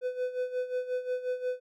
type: tone with tremolo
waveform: triangle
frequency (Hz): 502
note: B4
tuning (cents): +28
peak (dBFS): -25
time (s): 0.01-1.6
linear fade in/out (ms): 50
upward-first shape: sine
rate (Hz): 5.6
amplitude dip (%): 75
effects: none